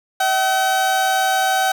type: tone pair together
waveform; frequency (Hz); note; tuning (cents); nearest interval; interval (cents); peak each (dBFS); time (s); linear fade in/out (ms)
30% pulse; 640 / 761.1; D#5 / F#5; +49 / +49; minor third; 300; -24 / -13; 0.2-1.72; 5
effects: none